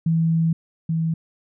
sine tone pair in turn, 163.7 / 162.66 Hz, E3 / E3, -12 / -23 cents, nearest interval unison, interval 11 cents, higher first, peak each -16 / -19 dBFS, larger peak first, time 0.06-0.53 / 0.89-1.14 s, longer first, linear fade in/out 5 ms, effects none

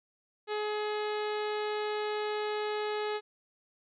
harmonic tone, 422.3 Hz, G#4, 29 cents sharp, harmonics 1 / 2 / 3 / 4 / 5 / 6 / 7 / 8 / 9 / 10, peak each -32 / -38 / -42 / -44 / -46 / -48 / -49 / -50 / -51 / -52 dBFS, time 0.47-3.21 s, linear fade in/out 50 ms, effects none

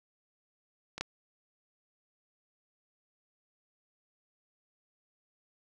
clicks, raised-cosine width 0.2 ms, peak -22 / -15 dBFS, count 2, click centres 0.98 / 1.01 s, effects none

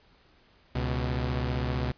sawtooth tone pair together, 69.8 / 124.37 Hz, C#2 / B2, +13 / +13 cents, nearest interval minor seventh, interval 1000 cents, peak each -26 dBFS, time 0.75-1.92 s, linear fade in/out 5 ms, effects pink hiss -61 dBFS RMS until 1.97 s + resampled to 11025 Hz

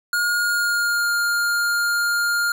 square tone with pitch glide, 1430 to 1408.7 Hz, F6 to F6, +41 to +15 cents, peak -19 dBFS, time 0.13-2.52 s, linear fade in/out 2 ms, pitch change -26 cents, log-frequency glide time 0.36-1.13 s, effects 10-bit

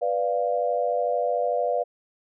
sine chord, B diminished, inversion none, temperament equal, 493.9 / 587.3 / 698.5 Hz, B4 / D5 / F5, 0 / 0 / 0 cents, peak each -26 dBFS, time 0.01-1.84 s, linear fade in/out 20 ms, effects none

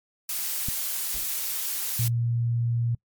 blue noise, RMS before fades -29 dBFS, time 0.29-2.08 s, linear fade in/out 2 ms
click, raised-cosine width 5 ms, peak -19 dBFS, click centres 0.686 s
brown noise with exponential decay, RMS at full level -36 dBFS, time 1.14-1.37 s, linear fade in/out 5 ms, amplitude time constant 48 ms
sine tone, 117.9 Hz, A#2, 20 cents sharp, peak -22 dBFS, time 1.99-2.95 s, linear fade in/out 5 ms
effects noise-tail reverb RT60 0.1 s tail -25 dB re dry + MP3 96 kbps

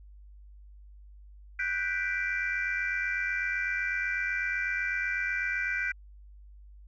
sine chord, G major seventh, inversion third, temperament equal, 1480 / 1568 / 1975.5 / 2349 Hz, F#6 / G6 / B6 / D7, 0 / 0 / 0 / 0 cents, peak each -33 dBFS, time 1.59-5.92 s, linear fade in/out 5 ms, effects tanh soft clip ceiling -20 dBFS + added 50 Hz sine -48 dBFS peak until 6.87 s

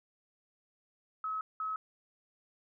sine tone bursts at uneven times, 1284 Hz, E6, 46 cents flat, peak -33 dBFS, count 2, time 1.24-1.41 / 1.6-1.76 s, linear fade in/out 2 ms, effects none

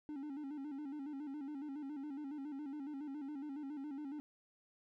triangle tone with vibrato, 286.1 Hz, D4, 45 cents flat, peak -40 dBFS, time 0.09-4.2 s, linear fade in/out 0 ms, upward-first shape square, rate 7.2 Hz, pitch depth 86 cents each way, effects none

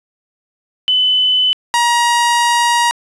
sine / sawtooth tone pair in turn, 3014 / 949.4 Hz, F#7 / A#5, +31 / +31 cents, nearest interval octave + minor sixth, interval 2000 cents, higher first, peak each -10 / -7 dBFS, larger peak second, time 0.88-1.53 / 1.74-2.91 s, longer second, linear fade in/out 0 ms, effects resampled to 24000 Hz + 8-bit

